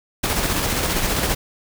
pink noise with tremolo, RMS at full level -20 dBFS, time 0.23-1.35 s, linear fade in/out 10 ms, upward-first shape square, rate 15 Hz, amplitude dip 30%, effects none

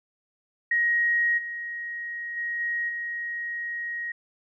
sine tone with level steps, 1886 Hz, A#6, 20 cents sharp, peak -20 / -31 / -27 / -25 / -29 dBFS, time 0.71-4.12 s, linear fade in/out 5 ms, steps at 1.37 / 2.36 / 2.59 / 2.88 s, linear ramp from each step 20 ms, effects none

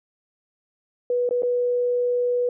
sine tone with dropouts, 489.6 Hz, B4, 15 cents flat, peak -19 dBFS, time 1.1-2.49 s, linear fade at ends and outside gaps 2 ms, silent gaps 1.291-1.309 / 1.422-1.432 s, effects none

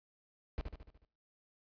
brown noise with echo, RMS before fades -36 dBFS, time 0.58-0.61 s, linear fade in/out 0 ms, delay 73 ms, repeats 6, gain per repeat -5 dB, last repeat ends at 1.048 s, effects noise-tail reverb RT60 0.6 s tail -23 dB re dry + resampled to 11025 Hz

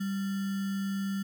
sine tone with sample-and-hold, 196 Hz, G3, in tune, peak -29 dBFS, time 0-1.23 s, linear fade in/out 10 ms, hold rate 1575 Hz, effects none

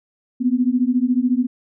sine beating tone pair, 242.7 / 256.7 Hz, B3 / C4, -30 / -33 cents, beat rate 14 Hz, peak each -18 dBFS, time 0.4-1.47 s, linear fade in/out 20 ms, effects none

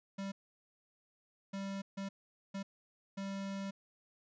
square tone bursts at uneven times, 196 Hz, G3, in tune, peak -39 dBFS, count 5, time 0.18-0.32 / 1.53-1.82 / 1.97-2.09 / 2.54-2.63 / 3.17-3.71 s, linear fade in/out 10 ms, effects resampled to 16000 Hz

